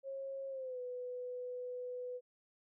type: tone with pitch glide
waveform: sine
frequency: 542 to 497 Hz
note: C#5 to B4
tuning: -39 to +11 cents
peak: -40 dBFS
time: 0.03-2.21 s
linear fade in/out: 50 ms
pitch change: -150 cents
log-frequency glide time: 0.49-0.8 s
effects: none